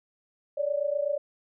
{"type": "tone pair together", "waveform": "sine", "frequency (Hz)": [564, 592], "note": ["C#5", "D5"], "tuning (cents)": [30, 14], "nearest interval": "minor second", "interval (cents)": 84, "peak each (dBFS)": -28, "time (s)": [0.57, 1.18], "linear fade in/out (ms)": 10, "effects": []}